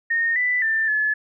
sine tone with pitch steps, 1843 / 1986 / 1782 / 1718 Hz, A#6 / B6 / A6 / A6, -20 / +9 / +22 / -42 cents, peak -18 dBFS, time 0.1-1.14 s, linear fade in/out 10 ms, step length 260 ms, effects none

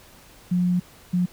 sine tone bursts at uneven times, 178.8 Hz, F3, 41 cents sharp, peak -18 dBFS, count 2, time 0.51-0.8 / 1.13-1.26 s, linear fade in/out 10 ms, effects pink hiss -50 dBFS RMS until 1.32 s

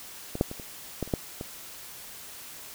clicks, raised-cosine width 2 ms, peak -19 / -8 / -23 / -27 / -15 / -29 / -11 / -21 dBFS, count 8, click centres 0.354 / 0.411 / 0.514 / 0.598 / 1.027 / 1.076 / 1.138 / 1.411 s, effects white hiss -44 dBFS RMS until 2.74 s

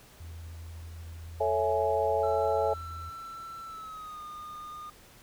sine tone, 82.6 Hz, E2, 4 cents sharp, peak -40 dBFS, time 0.2-3.1 s, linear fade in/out 5 ms
sine chord, A major seventh, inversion none, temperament equal with one note detuned, 440 / 554.4 / 659.3 / 836.4 Hz, A4 / C#5 / E5 / G#5, 0 / 0 / 0 / +12 cents, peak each -30 dBFS, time 1.4-2.74 s, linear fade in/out 10 ms
triangle tone with pitch glide, 1338 to 1219.9 Hz, E6 to D#6, +25 to -35 cents, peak -38 dBFS, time 2.23-4.9 s, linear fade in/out 5 ms, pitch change -160 cents, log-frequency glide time 3.64-4.22 s
effects pink hiss -55 dBFS RMS until 5.22 s

